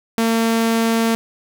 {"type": "tone", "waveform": "sawtooth", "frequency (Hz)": 227.3, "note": "A#3", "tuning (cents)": -43, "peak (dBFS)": -11, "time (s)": [0.18, 1.15], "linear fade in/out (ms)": 0, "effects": []}